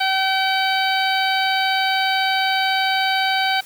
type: harmonic tone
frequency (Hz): 766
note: G5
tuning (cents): -40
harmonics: 1 / 2 / 3 / 4 / 5 / 6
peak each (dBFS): -20 / -23 / -25 / -26 / -27 / -28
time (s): 0-3.61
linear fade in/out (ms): 10
effects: white hiss -43 dBFS RMS until 3.65 s